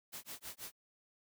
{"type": "noise with tremolo", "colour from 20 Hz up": "white", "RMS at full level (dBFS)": -45, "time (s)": [0.12, 0.73], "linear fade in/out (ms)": 20, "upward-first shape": "sine", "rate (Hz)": 6.2, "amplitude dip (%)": 100, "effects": []}